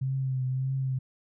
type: tone with vibrato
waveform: sine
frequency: 131.4 Hz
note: C3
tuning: 8 cents sharp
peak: -26 dBFS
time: 0.01-0.99 s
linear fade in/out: 10 ms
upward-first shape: triangle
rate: 1.7 Hz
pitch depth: 41 cents each way
effects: none